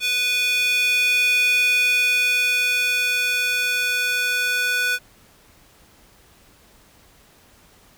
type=tone with high-pass filter sweep; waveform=square; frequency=493.9 Hz; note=B4; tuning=in tune; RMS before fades=-20 dBFS; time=0-4.99 s; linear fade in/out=50 ms; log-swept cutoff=2800 to 1800 Hz; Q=5.2; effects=pink hiss -53 dBFS RMS until 7.97 s